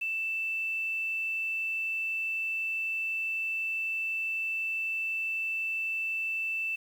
sine tone with quantisation, 2654 Hz, E7, 11 cents sharp, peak -29 dBFS, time 0.01-6.76 s, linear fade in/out 10 ms, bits 9, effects none

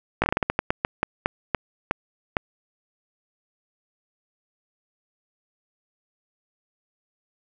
slowing click train, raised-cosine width 0.5 ms, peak -5 dBFS, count 16, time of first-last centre 0.22-2.368 s, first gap 18 ms, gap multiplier 1.26, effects none

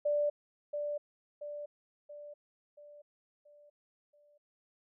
sine tone with echo, 587.3 Hz, D5, in tune, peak -27 dBFS, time 0.05-0.3 s, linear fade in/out 10 ms, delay 680 ms, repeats 6, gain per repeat -6 dB, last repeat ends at 4.38 s, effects none

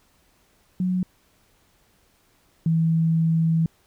sine tone pair in turn, 183 / 163.03 Hz, F#3 / E3, -19 / -19 cents, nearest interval major second, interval 200 cents, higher first, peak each -20 / -17 dBFS, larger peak second, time 0.8-1.03 / 2.66-3.66 s, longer second, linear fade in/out 2 ms, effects pink hiss -62 dBFS RMS until 3.86 s

